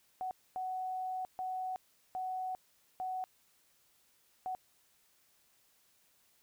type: tone bursts at uneven times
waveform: sine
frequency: 745 Hz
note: F#5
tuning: 12 cents sharp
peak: -35 dBFS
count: 6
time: 0.21-0.31 / 0.56-1.25 / 1.39-1.76 / 2.15-2.55 / 3-3.24 / 4.46-4.55 s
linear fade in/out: 0 ms
effects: white hiss -70 dBFS RMS until 6.42 s